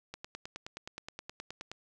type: click train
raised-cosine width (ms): 0.2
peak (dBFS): -24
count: 16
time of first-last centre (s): 0.14-1.716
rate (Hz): 9.52
effects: none